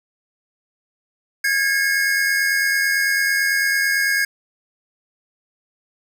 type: tone cluster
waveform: square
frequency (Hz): 1632 / 1721 / 2167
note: G#6 / A6 / C#7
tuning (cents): -31 / -39 / -40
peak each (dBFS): -19 / -26 / -24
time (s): 1.44-4.25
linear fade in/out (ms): 5
effects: none